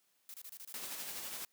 blue noise bursts, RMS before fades -49 dBFS, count 6, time 0.29-0.725 s, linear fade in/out 0 ms, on 50 ms, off 27 ms
white noise with tremolo, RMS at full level -42 dBFS, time 0.74-1.45 s, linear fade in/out 2 ms, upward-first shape sine, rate 12 Hz, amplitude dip 35%
effects white hiss -75 dBFS RMS until 1.52 s + high-pass 150 Hz 12 dB/octave

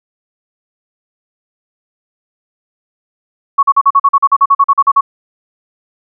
sine tone bursts, 1112 Hz, C#6, 5 cents sharp, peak -4 dBFS, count 16, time 3.58-5.01 s, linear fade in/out 10 ms, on 50 ms, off 42 ms, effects none

